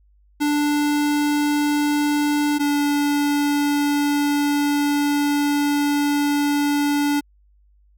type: tone pair in turn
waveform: square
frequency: 293.7 / 289.5 Hz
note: D4 / D4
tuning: 0 / -25 cents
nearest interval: unison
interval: 25 cents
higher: first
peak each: -18 dBFS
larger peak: neither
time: 0.4-2.59 / 2.59-7.21 s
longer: second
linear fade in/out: 20 ms
effects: added 50 Hz sine -53 dBFS peak until 7.97 s